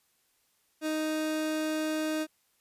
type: tone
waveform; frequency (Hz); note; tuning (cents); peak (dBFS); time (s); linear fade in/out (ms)
30% pulse; 311.1; D#4; 0; -26; 0.81-2.27; 50
effects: white hiss -71 dBFS RMS until 2.6 s + resampled to 32000 Hz